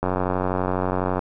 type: click train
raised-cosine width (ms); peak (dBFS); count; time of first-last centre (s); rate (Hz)
1; -9; 108; 0.03-1.192; 92.1
effects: none